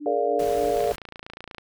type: tone with tremolo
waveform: sine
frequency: 294.8 Hz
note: D4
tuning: 7 cents sharp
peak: -31 dBFS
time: 0-0.81 s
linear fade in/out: 20 ms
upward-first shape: sine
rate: 3.5 Hz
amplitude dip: 75%
type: chord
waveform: sine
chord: Bb dominant seventh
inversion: third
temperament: just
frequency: 419.5 / 466.2 / 582.7 / 699.2 Hz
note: Ab4 / Bb4 / D5 / F5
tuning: +17 / 0 / -14 / +2 cents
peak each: -26 dBFS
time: 0.06-0.92 s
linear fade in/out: 2 ms
type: noise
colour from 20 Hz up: pink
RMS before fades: -38 dBFS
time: 0.39-0.96 s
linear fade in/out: 5 ms
type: click train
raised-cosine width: 0.3 ms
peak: -22 dBFS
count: 24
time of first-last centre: 0.77-1.583 s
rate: 28.3 Hz
effects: none